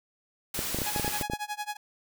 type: noise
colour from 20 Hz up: white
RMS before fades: -33 dBFS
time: 0.54-1.23 s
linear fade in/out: 5 ms
type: clicks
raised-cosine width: 2 ms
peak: -18 dBFS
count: 11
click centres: 0.591 / 0.746 / 0.787 / 0.818 / 0.962 / 0.997 / 1.046 / 1.079 / 1.212 / 1.299 / 1.335 s
type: tone with tremolo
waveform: sawtooth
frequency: 836 Hz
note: G#5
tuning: 11 cents sharp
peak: -26 dBFS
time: 0.86-1.77 s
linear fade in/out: 5 ms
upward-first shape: sine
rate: 11 Hz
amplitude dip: 95%
effects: none

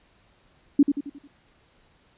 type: tone with echo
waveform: sine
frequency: 284.6 Hz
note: C#4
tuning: 46 cents sharp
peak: -11 dBFS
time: 0.79-0.83 s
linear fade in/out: 5 ms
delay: 89 ms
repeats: 5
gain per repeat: -7 dB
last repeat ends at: 1.275 s
effects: pink hiss -61 dBFS RMS until 2.17 s + resampled to 8000 Hz

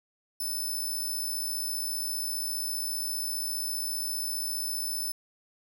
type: tone with amplitude modulation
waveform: 5% pulse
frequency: 5274 Hz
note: E8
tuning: in tune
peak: -23 dBFS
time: 0.4-5.12 s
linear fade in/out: 5 ms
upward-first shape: sine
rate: 55 Hz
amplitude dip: 30%
effects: none

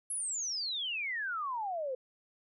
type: exponential sweep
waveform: sine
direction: down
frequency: 11040 to 496.6 Hz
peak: -33 dBFS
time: 0.1-1.95 s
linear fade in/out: 5 ms
effects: none

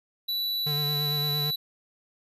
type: tone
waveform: square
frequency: 3951 Hz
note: B7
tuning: in tune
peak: -27 dBFS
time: 0.28-1.56 s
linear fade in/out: 10 ms
type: tone with vibrato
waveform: square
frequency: 146.83 Hz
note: D3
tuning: in tune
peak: -30 dBFS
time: 0.66-1.51 s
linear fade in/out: 10 ms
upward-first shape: sine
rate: 8.8 Hz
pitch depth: 35 cents each way
effects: resampled to 32000 Hz

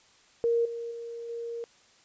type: tone with level steps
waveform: sine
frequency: 466.9 Hz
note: A#4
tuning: 3 cents sharp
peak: -22 / -33 / -36 / -33 dBFS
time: 0.44-1.64 s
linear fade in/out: 0 ms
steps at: 0.65 / 0.91 / 1.29 s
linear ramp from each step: 5 ms
effects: white hiss -60 dBFS RMS until 2.04 s + resampled to 16000 Hz

